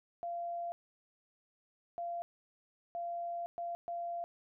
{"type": "tone bursts at uneven times", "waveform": "sine", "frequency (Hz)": 689, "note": "F5", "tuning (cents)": -24, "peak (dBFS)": -36, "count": 5, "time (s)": [[0.23, 0.72], [1.98, 2.22], [2.95, 3.46], [3.58, 3.75], [3.88, 4.24]], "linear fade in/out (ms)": 0, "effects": []}